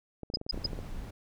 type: clicks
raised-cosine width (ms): 2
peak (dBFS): -26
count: 11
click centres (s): 0.233 / 0.301 / 0.339 / 0.371 / 0.414 / 0.465 / 0.544 / 0.576 / 0.653 / 0.732 / 0.79
type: tone bursts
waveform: sine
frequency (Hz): 5010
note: D#8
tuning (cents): +11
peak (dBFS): -27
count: 3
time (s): 0.34-0.663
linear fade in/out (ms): 5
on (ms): 21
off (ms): 130
type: noise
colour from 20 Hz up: brown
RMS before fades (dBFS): -39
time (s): 0.52-1.11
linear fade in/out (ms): 10
effects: none